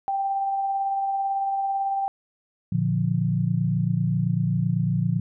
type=tone with tremolo; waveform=sine; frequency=785 Hz; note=G5; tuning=2 cents sharp; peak=-21 dBFS; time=0.08-2.08 s; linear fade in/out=0 ms; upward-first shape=triangle; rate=18 Hz; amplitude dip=30%
type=chord; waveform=sine; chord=Bb major; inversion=none; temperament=equal; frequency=116.54 / 146.83 / 174.61 Hz; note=Bb2 / D3 / F3; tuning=0 / 0 / 0 cents; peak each=-25 / -25 / -24 dBFS; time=2.72-5.2 s; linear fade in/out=5 ms
effects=none

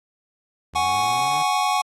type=linear sweep; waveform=sawtooth; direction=up; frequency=75 to 155.56 Hz; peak=-32 dBFS; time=0.73-1.43 s; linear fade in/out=10 ms
type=chord; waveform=square; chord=F# suspended second; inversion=none; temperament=equal; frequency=740 / 830.6 / 1108.7 Hz; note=F#5 / G#5 / C#6; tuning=0 / 0 / 0 cents; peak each=-24 dBFS; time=0.75-1.82 s; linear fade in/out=10 ms
effects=low-pass 10000 Hz 12 dB/octave + AAC 48 kbps

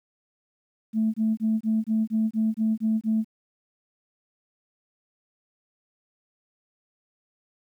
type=tone bursts; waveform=sine; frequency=220 Hz; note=A3; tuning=in tune; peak=-19 dBFS; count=10; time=0.93-3.246 s; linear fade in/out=50 ms; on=210 ms; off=24 ms; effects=tanh soft clip ceiling -15 dBFS + 10-bit

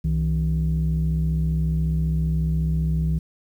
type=tone pair together; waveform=sine; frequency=65.36 / 160 Hz; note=C2 / D#3; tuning=-1 / +49 cents; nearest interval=octave + minor third; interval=1550 cents; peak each=-21 / -20 dBFS; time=0.04-3.19 s; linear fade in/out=10 ms; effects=tanh soft clip ceiling -15 dBFS + 9-bit

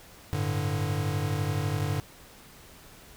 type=chord; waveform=square; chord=G suspended second; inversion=none; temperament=equal; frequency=98 / 110 / 146.83 Hz; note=G2 / A2 / D3; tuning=0 / 0 / 0 cents; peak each=-31 / -34 / -31 dBFS; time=0.33-2 s; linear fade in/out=0 ms; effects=pink hiss -51 dBFS RMS until 3.16 s

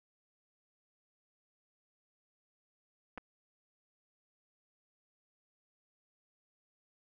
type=clicks; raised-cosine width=0.5 ms; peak=-29 dBFS; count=2; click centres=3.176 / 3.18 s; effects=none

